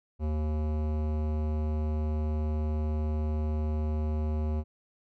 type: tone with hard clipping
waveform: sine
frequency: 76.7 Hz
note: D#2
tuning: 24 cents flat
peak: -29 dBFS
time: 0.19-4.64 s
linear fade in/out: 50 ms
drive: 17 dB
effects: none